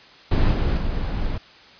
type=noise with level steps; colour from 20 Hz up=brown; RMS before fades=-17 / -20 / -24 dBFS; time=0.31-1.38 s; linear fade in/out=5 ms; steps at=0.53 / 0.77 s; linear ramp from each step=2 ms; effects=white hiss -47 dBFS RMS until 1.79 s + resampled to 11025 Hz